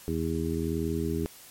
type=harmonic tone; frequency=81.4 Hz; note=E2; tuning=21 cents flat; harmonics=1 / 2 / 3 / 4 / 5; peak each=-33 / -33 / -33 / -33 / -33 dBFS; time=0.08-1.26 s; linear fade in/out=0 ms; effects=white hiss -50 dBFS RMS until 1.5 s + MP3 64 kbps